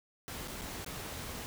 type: noise with dropouts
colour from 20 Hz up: pink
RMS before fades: -42 dBFS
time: 0.28-1.46 s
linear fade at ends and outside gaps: 0 ms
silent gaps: 0.476-0.481 / 0.613-0.618 / 0.846-0.863 s
effects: none